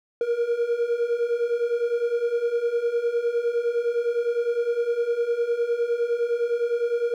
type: beating tone pair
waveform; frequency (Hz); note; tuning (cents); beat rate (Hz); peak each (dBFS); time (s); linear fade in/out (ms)
triangle; 466.2 / 476; A#4 / A#4; 0 / +36; 9.8; -25 / -21; 0.21-7.14; 2
effects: none